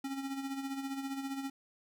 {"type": "tone with tremolo", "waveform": "square", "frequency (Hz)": 272.1, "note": "C#4", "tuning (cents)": -32, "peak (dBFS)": -35, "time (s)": [0.04, 1.5], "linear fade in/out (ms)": 5, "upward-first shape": "sine", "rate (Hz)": 15, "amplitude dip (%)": 55, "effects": []}